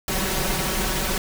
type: noise with comb filter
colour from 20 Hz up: pink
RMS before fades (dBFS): -24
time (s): 0.08-1.18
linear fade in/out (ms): 2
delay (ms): 5.3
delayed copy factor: +0.7
effects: none